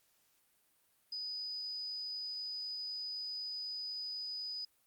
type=tone; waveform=sine; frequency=4976 Hz; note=D#8; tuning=1 cent flat; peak=-38 dBFS; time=1.12-4.65 s; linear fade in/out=5 ms; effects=white hiss -73 dBFS RMS until 4.86 s + Opus 48 kbps